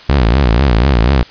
sawtooth tone with vibrato, 62.1 Hz, B1, 10 cents sharp, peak -4 dBFS, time 0.09-1.23 s, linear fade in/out 5 ms, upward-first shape triangle, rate 4.1 Hz, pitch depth 290 cents each way, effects white hiss -37 dBFS RMS until 1.3 s + resampled to 11025 Hz

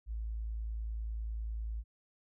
sine tone, 55 Hz, A1, in tune, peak -35 dBFS, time 0.06-1.84 s, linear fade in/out 50 ms, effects none

